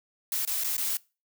blue noise with dropouts, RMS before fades -29 dBFS, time 0.32-0.97 s, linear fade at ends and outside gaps 2 ms, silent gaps 0.451-0.474 / 0.638-0.643 / 0.768-0.779 s, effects noise-tail reverb RT60 0.3 s tail -23 dB re dry

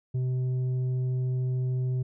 sine tone with tanh clipping, 127.6 Hz, C3, 43 cents flat, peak -26 dBFS, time 0.14-2.03 s, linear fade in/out 10 ms, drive 5 dB, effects none

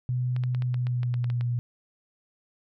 sine tone with pitch glide, 125 to 120.81 Hz, B2 to B2, +21 to -38 cents, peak -24 dBFS, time 0.09-1.59 s, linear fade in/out 0 ms, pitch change -59 cents, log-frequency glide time 0.6-1.41 s
clicks, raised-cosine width 0.3 ms, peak -25 dBFS, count 11, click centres 0.364 / 0.437 / 0.548 / 0.622 / 0.743 / 0.869 / 1.032 / 1.141 / 1.243 / 1.301 / 1.41 s
effects none

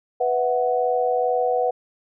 sine chord, B suspended fourth, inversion none, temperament just, 493.9 / 658.5 / 740.8 Hz, B4 / E5 / F#5, 0 / -2 / +2 cents, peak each -21 / -27 / -22 dBFS, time 0.2-1.71 s, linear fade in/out 10 ms, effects none

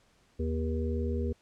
harmonic tone, 79.5 Hz, D#2, 38 cents sharp, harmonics 1 / 3 / 5 / 6, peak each -30 / -35 / -37 / -38 dBFS, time 0.39-1.33 s, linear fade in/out 10 ms, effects pink hiss -66 dBFS RMS until 1.41 s + low-pass 8000 Hz 12 dB/octave

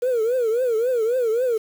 sine tone with vibrato, 475.1 Hz, A#4, 33 cents sharp, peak -16 dBFS, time 0.02-1.58 s, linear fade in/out 10 ms, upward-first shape triangle, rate 3.7 Hz, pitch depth 180 cents each way, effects tanh soft clip ceiling -16 dBFS + 7-bit

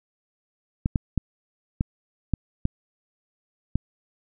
clicks, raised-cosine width 5 ms, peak -9 dBFS, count 7, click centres 0.859 / 0.958 / 1.177 / 1.809 / 2.337 / 2.654 / 3.756 s, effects none

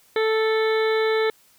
harmonic tone, 440 Hz, A4, in tune, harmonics 1 / 2 / 3 / 4 / 5 / 7 / 8 / 9, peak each -19 / -31 / -31 / -30 / -31 / -42 / -37 / -36 dBFS, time 0.16-1.3 s, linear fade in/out 2 ms, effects white hiss -57 dBFS RMS until 1.58 s

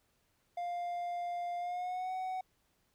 triangle tone with pitch glide, 701 to 747 Hz, F5 to F#5, +6 to +16 cents, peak -33 dBFS, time 0.57-2.41 s, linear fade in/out 5 ms, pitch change +110 cents, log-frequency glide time 1.58-2.12 s, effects pink hiss -75 dBFS RMS until 2.94 s

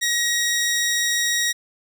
15% pulse tone, 1894 Hz, A#6, 27 cents sharp, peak -13 dBFS, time 0.01-1.53 s, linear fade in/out 20 ms, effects none

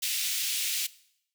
pink high-pass noise, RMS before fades -30 dBFS, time 0.02-0.87 s, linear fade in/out 10 ms, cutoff 2600 Hz, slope 24 dB/octave, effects noise-tail reverb RT60 0.7 s tail -19 dB re dry

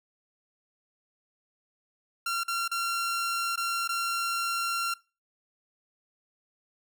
sawtooth tone with dropouts, 1372 Hz, F6, 31 cents flat, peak -24 dBFS, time 2.26-4.94 s, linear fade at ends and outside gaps 5 ms, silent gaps 2.435-2.48 / 2.679-2.714 / 3.559-3.575 / 3.877-3.89 s, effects noise-tail reverb RT60 0.3 s tail -22 dB re dry

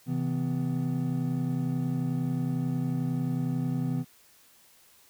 triangle tone cluster, 131.9 / 163 / 250.9 Hz, C3 / E3 / B3, +14 / -19 / +28 cents, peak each -29 dBFS, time 0.06-4.05 s, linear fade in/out 50 ms, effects white hiss -59 dBFS RMS until 5.09 s

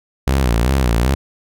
sawtooth tone with vibrato, 62.2 Hz, B1, 13 cents sharp, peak -9 dBFS, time 0.27-1.15 s, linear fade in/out 5 ms, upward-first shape sine, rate 2.6 Hz, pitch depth 170 cents each way, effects none

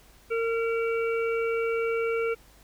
harmonic tone, 458 Hz, A#4, 31 cents flat, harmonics 1 / 3 / 5 / 6, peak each -25 / -34 / -35 / -42 dBFS, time 0.3-2.35 s, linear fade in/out 20 ms, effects added 50 Hz sine -57 dBFS peak until 2.63 s + pink hiss -57 dBFS RMS until 2.63 s

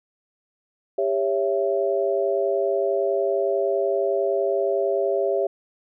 sine chord, C# diminished, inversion second, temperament just, 399.1 / 554.4 / 665.2 Hz, G4 / C#5 / E5, +31 / 0 / +16 cents, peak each -23 / -24 / -25 dBFS, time 0.98-5.47 s, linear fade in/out 5 ms, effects none

